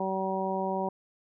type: harmonic tone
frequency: 190.7 Hz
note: G3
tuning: 47 cents flat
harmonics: 1 / 2 / 3 / 4 / 5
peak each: -34 / -34 / -34 / -34 / -34 dBFS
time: 0-0.89 s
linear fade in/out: 5 ms
effects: none